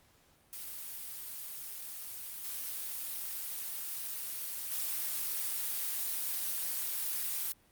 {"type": "noise with level steps", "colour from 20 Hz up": "blue", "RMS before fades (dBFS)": [-43, -39, -35], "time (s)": [0.53, 7.52], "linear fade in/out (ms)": 0, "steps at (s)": [2.44, 4.71], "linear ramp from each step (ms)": 5, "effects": ["pink hiss -66 dBFS RMS until 7.71 s", "Opus 48 kbps"]}